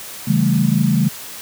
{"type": "chord", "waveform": "sine", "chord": "A dominant seventh", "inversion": "first", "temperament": "equal", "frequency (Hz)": [138.59, 164.81, 196, 220], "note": ["C#3", "E3", "G3", "A3"], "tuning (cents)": [0, 0, 0, 0], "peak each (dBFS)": -18, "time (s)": [0.27, 1.09], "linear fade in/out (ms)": 10, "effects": ["white hiss -33 dBFS RMS until 1.41 s", "high-pass 80 Hz 12 dB/octave"]}